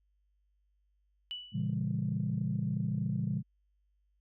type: tone with exponential decay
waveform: sine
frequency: 2960 Hz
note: F#7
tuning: in tune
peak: -34 dBFS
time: 1.31-1.74 s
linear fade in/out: 0 ms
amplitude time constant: 93 ms
type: chord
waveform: sine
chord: A# diminished seventh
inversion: none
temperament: just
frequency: 116.54 / 139.85 / 167.82 / 201.4 Hz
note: A#2 / C#3 / E3 / G3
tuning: 0 / +16 / +31 / +47 cents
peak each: -35 dBFS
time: 1.52-3.43 s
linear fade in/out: 50 ms
effects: tanh soft clip ceiling -21 dBFS + added 50 Hz sine -70 dBFS peak until 4.2 s